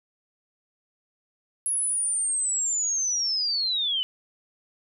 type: linear sweep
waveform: sine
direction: down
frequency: 10630 to 2960 Hz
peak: -23 dBFS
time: 1.66-4.03 s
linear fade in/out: 0 ms
effects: none